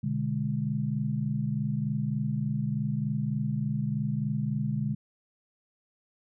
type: chord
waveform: sine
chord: G# diminished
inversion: first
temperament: equal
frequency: 123.47 / 146.83 / 207.7 Hz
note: B2 / D3 / G#3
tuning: 0 / 0 / 0 cents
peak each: -32 / -30 / -31 dBFS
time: 0.03-4.95 s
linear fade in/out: 10 ms
effects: none